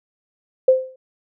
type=tone with exponential decay; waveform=sine; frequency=519 Hz; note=C5; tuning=14 cents flat; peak=-6 dBFS; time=0.68-0.96 s; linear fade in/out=5 ms; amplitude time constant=59 ms; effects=none